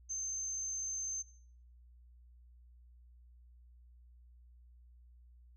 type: tone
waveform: sine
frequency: 6272 Hz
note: G8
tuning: in tune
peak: -36 dBFS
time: 0.09-1.23 s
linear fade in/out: 20 ms
effects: noise-tail reverb RT60 0.6 s tail -19 dB re dry + added 60 Hz sine -57 dBFS peak until 5.56 s